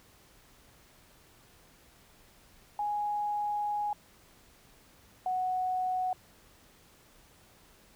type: tone pair in turn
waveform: sine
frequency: 830 / 739.4 Hz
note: G#5 / F#5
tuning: -1 / -1 cents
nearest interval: major second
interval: 200 cents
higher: first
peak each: -29 / -28 dBFS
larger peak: second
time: 2.79-3.93 / 5.26-6.13 s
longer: first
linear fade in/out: 2 ms
effects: pink hiss -60 dBFS RMS until 7.95 s